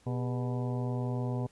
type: harmonic tone with a mistuned harmonic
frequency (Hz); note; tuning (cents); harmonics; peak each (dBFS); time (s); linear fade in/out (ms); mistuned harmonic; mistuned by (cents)
123.47; B2; 0; 1 / 2 / 3 / 4 / 5 / 6 / 7 / 8; -31 / -37 / -41 / -43 / -45 / -47 / -48 / -49; 0.06-1.47; 10; 3; +120
effects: pink hiss -64 dBFS RMS until 1.51 s + resampled to 24000 Hz